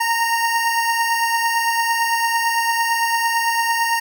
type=beating tone pair; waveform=25% pulse; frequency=923 / 931.9 Hz; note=A#5 / A#5; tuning=-17 / -1 cents; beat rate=8.9 Hz; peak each=-14 / -21 dBFS; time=0-4 s; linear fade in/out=10 ms; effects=none